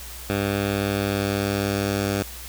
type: tone with low-pass filter sweep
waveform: 10% pulse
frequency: 100 Hz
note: G2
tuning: 35 cents sharp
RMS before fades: -24 dBFS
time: 0.29-2.23 s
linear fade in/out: 10 ms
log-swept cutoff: 3200 to 7000 Hz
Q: 1.3
effects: added 61 Hz sine -39 dBFS peak until 2.48 s + white hiss -39 dBFS RMS until 2.48 s